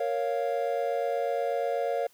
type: chord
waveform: triangle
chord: Bb minor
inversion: none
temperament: equal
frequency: 466.2 / 554.4 / 698.5 Hz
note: Bb4 / Db5 / F5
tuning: 0 / 0 / 0 cents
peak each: -29 / -28 / -29 dBFS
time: 0-2.07 s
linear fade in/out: 5 ms
effects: white hiss -62 dBFS RMS until 2.13 s